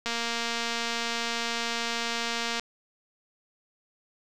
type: click train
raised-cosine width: 0.2 ms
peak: -13 dBFS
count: 592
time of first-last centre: 0.06-2.596 s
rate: 233 Hz
effects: none